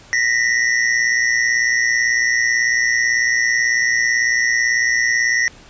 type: tone pair together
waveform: square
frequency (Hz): 1857.4 / 1975.5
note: A#6 / B6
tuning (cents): -7 / 0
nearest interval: minor second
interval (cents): 107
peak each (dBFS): -18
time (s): 0.13-5.48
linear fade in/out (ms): 0
effects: pink hiss -44 dBFS RMS until 5.69 s + resampled to 16000 Hz